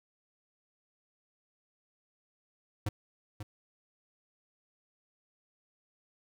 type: tone with echo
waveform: square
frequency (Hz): 103.9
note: G#2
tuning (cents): +1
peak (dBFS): -30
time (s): 2.86-2.89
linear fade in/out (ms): 5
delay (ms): 540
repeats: 1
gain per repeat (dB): -9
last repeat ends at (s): 3.43
effects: none